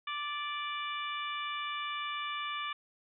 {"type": "harmonic tone with a mistuned harmonic", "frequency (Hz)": 587.3, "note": "D5", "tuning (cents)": 0, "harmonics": [2, 3, 4, 5, 6], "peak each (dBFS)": [-37, -44, -41, -43, -44], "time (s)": [0.07, 2.73], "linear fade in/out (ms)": 5, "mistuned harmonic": 3, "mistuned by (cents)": -16, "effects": []}